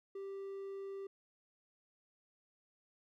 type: tone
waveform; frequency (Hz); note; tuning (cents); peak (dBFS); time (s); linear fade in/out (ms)
triangle; 392; G4; 0; -40; 0.15-1.07; 5
effects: none